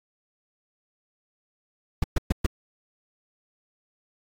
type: noise bursts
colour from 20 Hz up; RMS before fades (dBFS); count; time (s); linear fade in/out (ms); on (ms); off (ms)
brown; -20; 4; 2.02-2.464; 5; 21; 120
effects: AAC 48 kbps